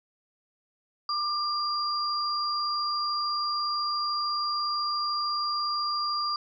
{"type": "tone pair together", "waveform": "sine", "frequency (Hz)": [1190, 4777], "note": ["D6", "D8"], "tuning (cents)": [22, 29], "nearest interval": "2 octaves", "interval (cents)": 2407, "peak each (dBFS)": [-28, -30], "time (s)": [1.09, 6.36], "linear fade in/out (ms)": 2, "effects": []}